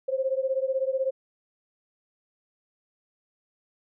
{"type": "beating tone pair", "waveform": "sine", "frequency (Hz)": [523.3, 539.3], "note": ["C5", "C#5"], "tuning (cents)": [0, -48], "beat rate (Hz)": 16, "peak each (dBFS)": [-26, -28], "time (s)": [0.08, 1.11], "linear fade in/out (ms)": 10, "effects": []}